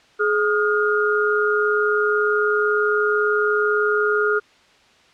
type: tone cluster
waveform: sine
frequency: 421.9 / 1242 / 1424 Hz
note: G#4 / D#6 / F6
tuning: +27 / -3 / +33 cents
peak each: -19 / -25 / -20 dBFS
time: 0.19-4.4 s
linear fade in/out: 20 ms
effects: white hiss -53 dBFS RMS until 5.13 s + low-pass 4000 Hz 12 dB/octave